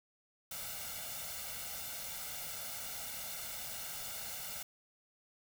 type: noise with comb filter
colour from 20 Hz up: white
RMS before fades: -43 dBFS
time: 0.51-4.63 s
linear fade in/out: 5 ms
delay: 1.4 ms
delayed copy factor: +0.75
effects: none